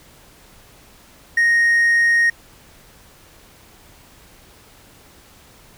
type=tone with hard clipping; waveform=sine; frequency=1864.7 Hz; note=A#6; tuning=in tune; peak=-13 dBFS; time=1.37-2.3 s; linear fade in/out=5 ms; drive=2 dB; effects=pink hiss -48 dBFS RMS until 5.77 s